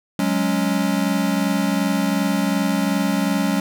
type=chord; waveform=square; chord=F# suspended second; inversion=none; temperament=equal; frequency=185 / 207.7 / 277.2 Hz; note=F#3 / G#3 / C#4; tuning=0 / 0 / 0 cents; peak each=-23 dBFS; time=0.19-3.6 s; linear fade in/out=2 ms; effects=none

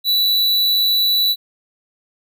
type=tone; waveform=square; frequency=3951 Hz; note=B7; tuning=in tune; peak=-14 dBFS; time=0.04-1.36 s; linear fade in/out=50 ms; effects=none

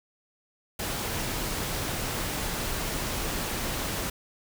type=noise; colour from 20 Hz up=pink; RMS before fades=-31 dBFS; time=0.79-4.1 s; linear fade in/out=5 ms; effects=none

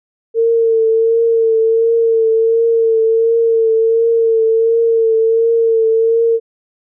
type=tone with vibrato; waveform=sine; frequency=453.5 Hz; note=A#4; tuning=48 cents flat; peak=-9 dBFS; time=0.34-6.4 s; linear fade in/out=50 ms; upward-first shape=triangle; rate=1.4 Hz; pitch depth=32 cents each way; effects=none

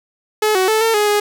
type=tone with pitch steps; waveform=sawtooth; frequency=428.2 / 374.3 / 437.2 / 451.4 / 418 / 414.7 Hz; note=A4 / F#4 / A4 / A4 / G#4 / G#4; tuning=-47 / +20 / -11 / +44 / +11 / -3 cents; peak=-9 dBFS; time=0.42-1.2 s; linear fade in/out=5 ms; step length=130 ms; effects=none

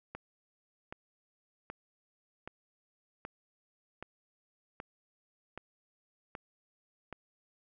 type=click train; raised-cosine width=0.5 ms; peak=-26 dBFS; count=10; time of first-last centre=0.15-7.127 s; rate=1.29 Hz; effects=none

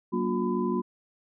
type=tone cluster; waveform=sine; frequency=189.7 / 236.2 / 289.5 / 358.9 / 1006 Hz; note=F#3 / A#3 / D4 / F4 / B5; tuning=+43 / +23 / -25 / +47 / +32 cents; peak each=-31 / -29 / -37 / -29 / -34 dBFS; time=0.12-0.82 s; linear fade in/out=20 ms; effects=none

